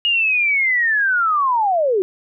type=linear sweep; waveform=sine; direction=down; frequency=2871 to 356.7 Hz; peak=-14 dBFS; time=0.05-2.02 s; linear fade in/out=0 ms; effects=none